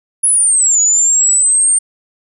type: linear two-way sweep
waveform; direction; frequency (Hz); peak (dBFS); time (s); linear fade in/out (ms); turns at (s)
sine; down then up; 10500 to 6810 to 8800; -8; 0.23-1.79; 10; 0.8
effects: none